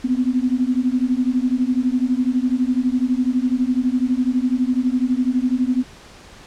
sine beating tone pair, 246.9 / 258.9 Hz, B3 / C4, 0 / -18 cents, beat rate 12 Hz, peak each -19 / -19 dBFS, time 0.04-5.84 s, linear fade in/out 10 ms, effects pink hiss -43 dBFS RMS until 6.46 s + low-pass 7000 Hz 12 dB/octave

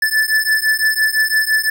square beating tone pair, 1745 / 1750.9 Hz, A6 / A6, -15 / -9 cents, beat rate 5.9 Hz, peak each -17 dBFS, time 0.02-1.7 s, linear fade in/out 5 ms, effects none

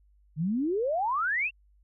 sine exponential sweep, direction up, 144.5 to 2794 Hz, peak -25 dBFS, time 0.36-1.51 s, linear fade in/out 50 ms, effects added 50 Hz sine -59 dBFS peak until 1.83 s

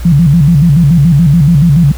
sine tone with vibrato, 155.56 Hz, D#3, in tune, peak -3 dBFS, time 0.05-1.92 s, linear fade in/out 5 ms, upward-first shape square, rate 7 Hz, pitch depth 170 cents each way, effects added 60 Hz sine -18 dBFS peak until 1.97 s + pink hiss -32 dBFS RMS until 1.97 s

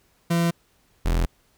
40% pulse tone pair in turn, 169.5 / 42.38 Hz, E3 / E1, +49 / +49 cents, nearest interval 2 octaves, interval 2400 cents, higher first, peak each -18 dBFS, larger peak neither, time 0.3-0.51 / 1.05-1.26 s, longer neither, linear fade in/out 10 ms, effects pink hiss -63 dBFS RMS until 1.57 s

